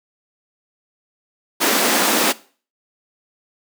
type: high-pass noise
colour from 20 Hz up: pink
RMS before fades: -17 dBFS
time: 1.6-2.33 s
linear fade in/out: 20 ms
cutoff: 210 Hz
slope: 48 dB/octave
effects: noise-tail reverb RT60 0.4 s tail -19 dB re dry